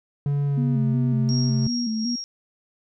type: tone with pitch glide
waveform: triangle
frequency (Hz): 142.7 to 131.61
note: D3 to C3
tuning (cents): -49 to +11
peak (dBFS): -18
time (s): 0.26-1.67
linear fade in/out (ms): 2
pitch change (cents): -140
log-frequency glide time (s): 0.45-1
type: tone with vibrato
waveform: sine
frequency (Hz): 230.5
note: A#3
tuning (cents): -19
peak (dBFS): -23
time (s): 0.57-2.16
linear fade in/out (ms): 10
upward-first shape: square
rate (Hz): 2.7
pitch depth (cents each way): 76
type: tone with tremolo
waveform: sine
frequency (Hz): 5588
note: F8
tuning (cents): 0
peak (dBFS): -27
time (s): 1.29-2.24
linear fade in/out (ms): 0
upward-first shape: sine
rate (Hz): 2.7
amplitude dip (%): 60
effects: none